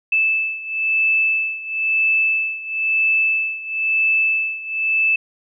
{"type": "beating tone pair", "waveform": "sine", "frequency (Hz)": [2628, 2629], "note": ["E7", "E7"], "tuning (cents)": [-6, -5], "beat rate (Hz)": 1, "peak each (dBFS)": [-18, -21], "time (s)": [0.12, 5.16], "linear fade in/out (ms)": 5, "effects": []}